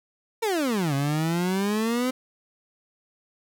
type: exponential two-way sweep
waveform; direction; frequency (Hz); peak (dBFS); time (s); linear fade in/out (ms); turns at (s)
30% pulse; down then up; 471.9 to 136.1 to 259.7; -20; 0.42-2.11; 10; 0.94
effects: none